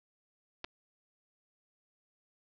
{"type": "clicks", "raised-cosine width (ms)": 0.2, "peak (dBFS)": -22, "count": 2, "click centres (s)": [0.643, 0.646], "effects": ["resampled to 11025 Hz", "8-bit"]}